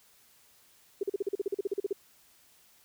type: tone bursts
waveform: sine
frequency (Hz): 397.6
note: G4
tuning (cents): +25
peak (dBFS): -26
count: 15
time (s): 1.01-1.929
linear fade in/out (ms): 5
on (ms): 23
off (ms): 41
effects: white hiss -62 dBFS RMS until 2.84 s